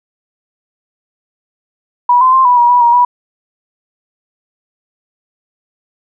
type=tone with pitch steps; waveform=sine; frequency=975 / 1030 / 1051 / 983 / 957 / 978 / 947 / 977 Hz; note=B5 / C6 / C6 / B5 / A#5 / B5 / A#5 / B5; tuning=-23 / -28 / +7 / -8 / +45 / -17 / +27 / -19 cents; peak=-5 dBFS; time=2.09-3.05 s; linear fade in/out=5 ms; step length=120 ms; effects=none